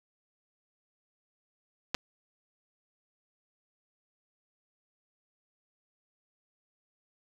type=clicks; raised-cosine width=0.2 ms; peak=-13 dBFS; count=2; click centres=1.945 / 1.949 s; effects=7-bit